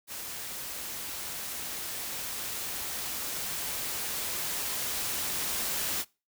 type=noise with level ramp; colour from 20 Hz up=white; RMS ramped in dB=-39 to -31 dBFS; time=0.07-6.05 s; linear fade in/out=50 ms; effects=noise-tail reverb RT60 0.3 s tail -24 dB re dry

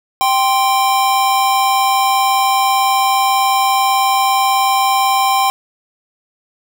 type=tone pair together; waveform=square; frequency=784 / 1045.8 Hz; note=G5 / C6; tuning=0 / -1 cents; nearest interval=perfect fourth; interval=499 cents; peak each=-14 / -16 dBFS; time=0.21-5.5 s; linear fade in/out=0 ms; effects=none

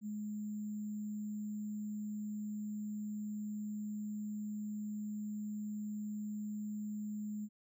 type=tone with sample-and-hold; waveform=sine; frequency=210.2 Hz; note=G#3; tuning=21 cents sharp; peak=-38 dBFS; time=0.01-7.49 s; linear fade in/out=50 ms; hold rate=7350 Hz; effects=none

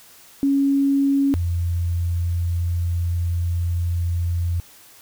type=tone pair in turn; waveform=sine; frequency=277.2 / 86.21 Hz; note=C#4 / F2; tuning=0 / -22 cents; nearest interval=octave + minor sixth; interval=2022 cents; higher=first; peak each=-15 / -19 dBFS; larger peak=first; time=0.43-1.34 / 1.34-4.6 s; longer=second; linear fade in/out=0 ms; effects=white hiss -48 dBFS RMS until 5.01 s

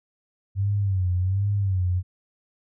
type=tone with vibrato; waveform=sine; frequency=95.7 Hz; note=G2; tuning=41 cents flat; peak=-20 dBFS; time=0.55-2.03 s; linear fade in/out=50 ms; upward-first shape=sine; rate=1.3 Hz; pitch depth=110 cents each way; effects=none

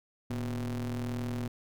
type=ring-modulated tone; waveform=square; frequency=65.5 Hz; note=C2; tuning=2 cents sharp; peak=-30 dBFS; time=0.3-1.48 s; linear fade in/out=5 ms; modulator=176 Hz; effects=none

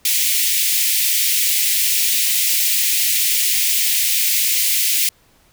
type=high-pass noise; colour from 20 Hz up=white; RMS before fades=-17 dBFS; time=0.05-5.09 s; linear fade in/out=2 ms; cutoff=2000 Hz; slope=48 dB/octave; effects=pink hiss -55 dBFS RMS until 5.52 s

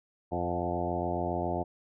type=harmonic tone with a mistuned harmonic; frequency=87.31 Hz; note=F2; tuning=in tune; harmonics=1 / 2 / 3 / 4 / 5 / 6 / 7 / 8 / 9 / 10; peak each=-37 / -38 / -39 / -36 / -41 / -40 / -37 / -35 / -41 / -40 dBFS; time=0.31-1.64 s; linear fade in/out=20 ms; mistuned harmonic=8; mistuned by=+24 cents; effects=none

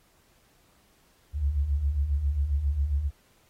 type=beating tone pair; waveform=sine; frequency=65.6 / 73 Hz; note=C2 / D2; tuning=+5 / -10 cents; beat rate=7.4 Hz; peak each=-31 / -24 dBFS; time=1.33-3.11 s; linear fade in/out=50 ms; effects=pink hiss -64 dBFS RMS until 3.49 s + AAC 48 kbps

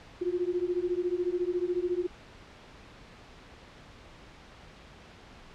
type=beating tone pair; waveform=sine; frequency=348.9 / 362.9 Hz; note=F4 / F#4; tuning=-2 / -34 cents; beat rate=14 Hz; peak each=-30 dBFS; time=0.21-2.07 s; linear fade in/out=10 ms; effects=pink hiss -51 dBFS RMS until 5.54 s + low-pass 4000 Hz 12 dB/octave

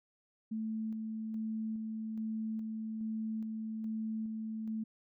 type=tone with tremolo; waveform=sine; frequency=220 Hz; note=A3; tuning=in tune; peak=-34 dBFS; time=0.51-4.84 s; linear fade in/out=10 ms; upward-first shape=square; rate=1.2 Hz; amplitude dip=25%; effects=none

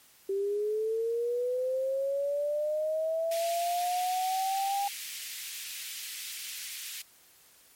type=linear sweep; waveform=sine; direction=up; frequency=388 to 806 Hz; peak=-27 dBFS; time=0.29-4.88 s; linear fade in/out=5 ms
type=high-pass noise; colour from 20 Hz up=pink; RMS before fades=-40 dBFS; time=3.31-7.02 s; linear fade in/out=5 ms; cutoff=2200 Hz; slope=24 dB/octave
effects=white hiss -59 dBFS RMS until 7.75 s + MP3 64 kbps

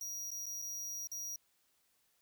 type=tone with dropouts; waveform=45% pulse; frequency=5750 Hz; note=F8; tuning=50 cents sharp; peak=-40 dBFS; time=0.01-1.36 s; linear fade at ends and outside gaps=2 ms; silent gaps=0.306-0.315 / 0.458-0.464 / 0.618-0.622 / 1.072-1.116 s; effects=white hiss -75 dBFS RMS until 2.21 s

